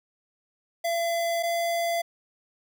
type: tone pair in turn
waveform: square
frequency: 677 / 680.3 Hz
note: E5 / F5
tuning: +46 / -46 cents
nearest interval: unison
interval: 8 cents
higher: second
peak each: -25 dBFS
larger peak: neither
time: 0.84-1.43 / 1.43-2.02 s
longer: neither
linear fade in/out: 10 ms
effects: none